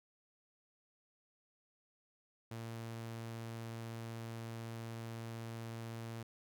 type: tone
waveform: sawtooth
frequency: 114.5 Hz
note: A#2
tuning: 31 cents flat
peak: -39 dBFS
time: 2.51-6.23 s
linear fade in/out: 5 ms
effects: none